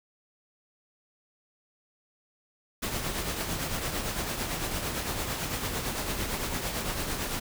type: noise with tremolo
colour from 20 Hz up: pink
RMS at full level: -30 dBFS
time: 2.82-7.4 s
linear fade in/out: 10 ms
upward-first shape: triangle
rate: 8.9 Hz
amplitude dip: 50%
effects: none